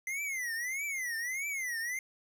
square tone with vibrato, 2046 Hz, C7, 39 cents flat, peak -34 dBFS, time 0.07-1.99 s, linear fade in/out 2 ms, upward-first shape triangle, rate 1.6 Hz, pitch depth 240 cents each way, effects none

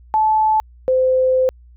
sine tone pair in turn, 868 / 516.1 Hz, A5 / C5, -24 / -24 cents, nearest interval major sixth, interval 900 cents, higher first, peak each -12 / -12 dBFS, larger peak neither, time 0.14-0.6 / 0.88-1.49 s, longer second, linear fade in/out 0 ms, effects added 60 Hz sine -42 dBFS peak until 1.76 s

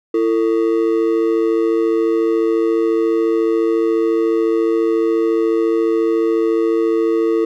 triangle ring-modulated tone, 392.4 Hz, G4, 2 cents sharp, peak -8 dBFS, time 0.14-7.45 s, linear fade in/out 5 ms, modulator 57.1 Hz, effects none

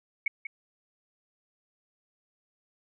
sine tone with echo, 2217 Hz, C#7, in tune, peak -23 dBFS, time 0.26-0.28 s, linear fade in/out 5 ms, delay 190 ms, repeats 1, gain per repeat -10 dB, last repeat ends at 0.47 s, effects none

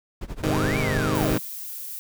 brown noise with tremolo, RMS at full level -29 dBFS, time 0.21-1.35 s, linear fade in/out 5 ms, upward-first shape sine, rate 12 Hz, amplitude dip 90%
sine linear two-way sweep, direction up then down, 120 to 2384 to 120 Hz, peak -29 dBFS, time 0.43-1.4 s, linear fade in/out 50 ms, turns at 0.78 s
15% pulse chord, Ab major, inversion none, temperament equal with one note detuned, 103.83 / 130.81 / 155.11 Hz, Ab2 / C3 / Eb3, 0 / 0 / -5 cents, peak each -20 dBFS, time 0.43-1.38 s, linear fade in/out 5 ms
violet noise, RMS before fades -35 dBFS, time 1.15-1.99 s, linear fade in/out 0 ms
effects none

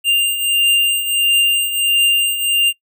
square beating tone pair, 2794 / 2795.5 Hz, F7 / F7, 0 / +1 cents, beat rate 1.5 Hz, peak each -20 / -14 dBFS, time 0.04-2.73 s, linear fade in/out 50 ms, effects noise-tail reverb RT60 0.1 s tail -22 dB re dry

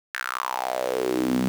sawtooth tone with high-pass filter sweep, 63.4 Hz, B1, 46 cents sharp, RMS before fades -26 dBFS, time 0.14-1.48 s, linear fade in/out 0 ms, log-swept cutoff 1700 to 200 Hz, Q 5.8, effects 7-bit

